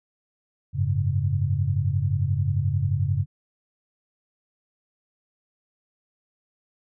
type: chord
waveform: sine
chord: F# suspended second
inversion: none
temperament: equal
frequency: 92.5 / 103.83 / 138.59 Hz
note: F#2 / G#2 / C#3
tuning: 0 / 0 / 0 cents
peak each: -25 dBFS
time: 0.73-3.26 s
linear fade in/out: 50 ms
effects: none